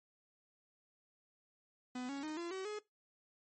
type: tone with pitch steps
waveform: 45% pulse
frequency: 250.6 / 278.1 / 308.5 / 342.3 / 379.8 / 421.5 Hz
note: B3 / C#4 / D#4 / F4 / F#4 / G#4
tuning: +25 / +6 / -15 / -35 / +45 / +26 cents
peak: -40 dBFS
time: 1.95-2.79 s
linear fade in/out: 5 ms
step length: 140 ms
effects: noise-tail reverb RT60 0.2 s tail -21 dB re dry + MP3 32 kbps

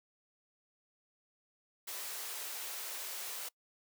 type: high-pass noise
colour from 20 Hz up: white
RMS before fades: -42 dBFS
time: 1.87-3.49 s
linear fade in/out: 10 ms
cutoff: 390 Hz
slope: 24 dB/octave
effects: noise-tail reverb RT60 0.1 s tail -24 dB re dry

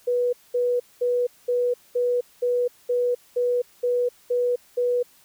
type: tone bursts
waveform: sine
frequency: 489.3 Hz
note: B4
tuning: 16 cents flat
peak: -19 dBFS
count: 11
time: 0.07-5.03 s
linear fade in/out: 10 ms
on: 260 ms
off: 210 ms
effects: white hiss -56 dBFS RMS until 5.24 s

